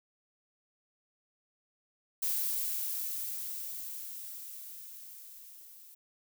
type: noise with level ramp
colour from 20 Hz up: violet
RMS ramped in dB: -31 to -54 dBFS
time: 2.22-5.95 s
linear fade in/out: 10 ms
effects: none